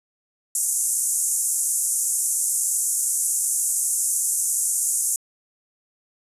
white band-pass noise, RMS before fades -23 dBFS, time 0.55-5.16 s, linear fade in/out 2 ms, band 6700 to 11000 Hz, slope 48 dB/octave, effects resampled to 32000 Hz

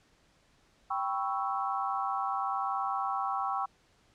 sine chord, C# half-diminished seventh, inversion second, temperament equal, 784 / 987.8 / 1108.7 / 1318.5 Hz, G5 / B5 / C#6 / E6, 0 / 0 / 0 / 0 cents, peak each -33 / -38 / -34 / -36 dBFS, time 0.9-3.66 s, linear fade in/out 10 ms, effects pink hiss -66 dBFS RMS until 4.14 s + low-pass 7000 Hz 12 dB/octave

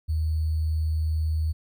sine tone with sample-and-hold, 78.8 Hz, D#2, 23 cents sharp, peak -22 dBFS, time 0.08-1.53 s, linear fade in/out 20 ms, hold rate 4410 Hz, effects none

